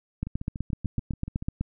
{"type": "two click trains", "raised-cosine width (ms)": 5, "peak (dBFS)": [-22, -15], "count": [9, 12], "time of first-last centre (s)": [[0.27, 1.424], [0.23, 1.61]], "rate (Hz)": [6.93, 7.97], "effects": []}